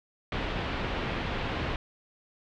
pink low-pass noise, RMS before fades -32 dBFS, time 0.32-1.76 s, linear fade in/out 2 ms, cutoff 3400 Hz, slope 24 dB/octave, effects none

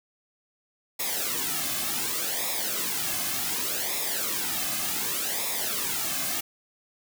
white noise with flanger, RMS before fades -29 dBFS, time 0.99-6.41 s, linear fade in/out 10 ms, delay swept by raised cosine 0.66 to 2.16 ms, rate 0.67 Hz, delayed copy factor -0.75, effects none

